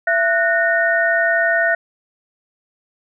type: tone cluster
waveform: sine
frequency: 671 / 1475 / 1836 Hz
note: E5 / F#6 / A#6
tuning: +31 / -6 / -27 cents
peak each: -18 dBFS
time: 0.07-1.75 s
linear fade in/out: 5 ms
effects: none